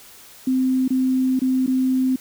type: tone with dropouts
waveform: sine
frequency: 259.2 Hz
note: C4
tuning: 16 cents flat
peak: -16 dBFS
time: 0.47-2.16 s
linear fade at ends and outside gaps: 5 ms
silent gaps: 0.88-0.904 / 1.393-1.417 / 1.664-1.676 s
effects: white hiss -45 dBFS RMS until 2.2 s